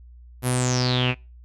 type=tone with low-pass filter sweep; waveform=sawtooth; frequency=125.6 Hz; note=B2; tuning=30 cents sharp; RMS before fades=-22 dBFS; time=0.42-1.15 s; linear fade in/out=50 ms; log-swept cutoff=12000 to 2400 Hz; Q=10; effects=noise-tail reverb RT60 0.3 s tail -25 dB re dry + added 60 Hz sine -43 dBFS peak until 1.44 s